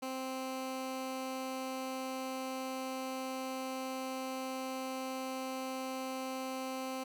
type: tone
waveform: 15% pulse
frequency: 261.6 Hz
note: C4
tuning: in tune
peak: -31 dBFS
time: 0.02-7.04 s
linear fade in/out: 10 ms
effects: none